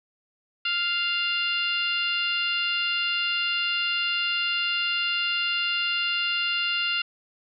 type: harmonic tone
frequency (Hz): 698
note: F5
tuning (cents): -1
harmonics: 2 / 3 / 4 / 5 / 6 / 7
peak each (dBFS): -30 / -35 / -25 / -36 / -35 / -39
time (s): 0.65-7.02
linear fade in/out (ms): 5
effects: none